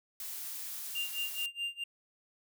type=noise; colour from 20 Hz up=blue; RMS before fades=-41 dBFS; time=0.2-1.46 s; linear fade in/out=2 ms
type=tone with tremolo; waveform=triangle; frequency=2794 Hz; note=F7; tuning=in tune; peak=-30 dBFS; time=0.95-1.84 s; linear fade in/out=5 ms; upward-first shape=sine; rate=4.7 Hz; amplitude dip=95%
effects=none